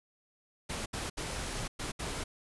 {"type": "noise bursts at uneven times", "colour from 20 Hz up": "pink", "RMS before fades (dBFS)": -37, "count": 5, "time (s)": [[0.69, 0.86], [0.93, 1.1], [1.17, 1.68], [1.79, 1.92], [1.99, 2.24]], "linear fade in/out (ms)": 10, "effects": ["resampled to 24000 Hz"]}